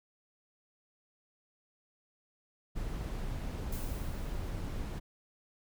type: noise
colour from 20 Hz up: brown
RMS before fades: -37 dBFS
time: 2.75-5 s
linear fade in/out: 20 ms
type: noise with exponential decay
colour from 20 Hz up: blue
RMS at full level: -45 dBFS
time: 3.72-4.92 s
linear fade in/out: 5 ms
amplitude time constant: 260 ms
effects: none